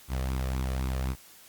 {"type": "tone with flanger", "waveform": "sawtooth", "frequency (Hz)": 65, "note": "C2", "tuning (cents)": -11, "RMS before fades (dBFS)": -30, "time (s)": [0.08, 1.16], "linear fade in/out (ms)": 50, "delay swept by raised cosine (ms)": [0.8, 1.71], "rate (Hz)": 3.9, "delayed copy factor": 0.5, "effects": ["white hiss -53 dBFS RMS until 1.48 s", "Opus 48 kbps"]}